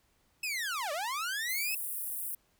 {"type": "linear two-way sweep", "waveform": "sawtooth", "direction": "down then up", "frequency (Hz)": [2637, 558, 2637], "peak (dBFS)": -29, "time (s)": [0.43, 1.75], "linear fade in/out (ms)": 5, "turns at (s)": 0.92}
{"type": "high-pass noise", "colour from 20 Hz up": "pink", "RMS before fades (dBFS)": -37, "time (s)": [1.49, 2.35], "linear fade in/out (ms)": 5, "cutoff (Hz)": 9600, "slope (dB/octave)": 48}
{"effects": ["pink hiss -71 dBFS RMS until 2.59 s"]}